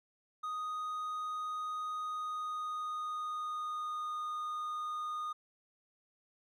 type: tone with pitch glide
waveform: triangle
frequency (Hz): 1244.5 to 1228.8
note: D#6 to D#6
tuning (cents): 0 to -22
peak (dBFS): -34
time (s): 0.43-5.33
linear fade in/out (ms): 10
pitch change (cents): -22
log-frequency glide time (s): 1.98-4.19
effects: none